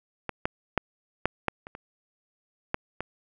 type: clicks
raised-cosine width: 0.5 ms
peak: -15 / -10 / -7 / -7 / -9 / -25 / -24 / -10 / -16 dBFS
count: 9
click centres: 0.293 / 0.455 / 0.777 / 1.256 / 1.483 / 1.669 / 1.751 / 2.744 / 3.006 s
effects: none